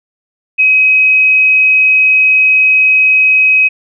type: tone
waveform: sine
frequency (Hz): 2536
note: D#7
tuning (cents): +32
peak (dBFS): -5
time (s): 0.58-3.69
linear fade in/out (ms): 20
effects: none